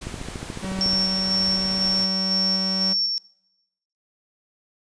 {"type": "noise", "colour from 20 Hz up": "pink", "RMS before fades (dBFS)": -37, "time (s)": [0.01, 2.05], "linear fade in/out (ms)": 10}
{"type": "click train", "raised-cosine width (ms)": 3, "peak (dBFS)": -18, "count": 13, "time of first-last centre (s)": [0.07, 0.933], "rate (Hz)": 13.9}
{"type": "tone", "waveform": "45% pulse", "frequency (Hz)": 189.8, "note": "F#3", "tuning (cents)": 44, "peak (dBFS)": -27, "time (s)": [0.62, 2.94], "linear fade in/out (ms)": 20}
{"type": "tone with tremolo", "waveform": "sine", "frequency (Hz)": 5460, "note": "F8", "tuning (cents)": -40, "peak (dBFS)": -19, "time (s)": [0.81, 3.18], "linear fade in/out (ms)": 0, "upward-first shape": "square", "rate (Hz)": 2, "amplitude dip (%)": 30}
{"effects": ["noise-tail reverb RT60 0.9 s tail -22 dB re dry", "resampled to 22050 Hz"]}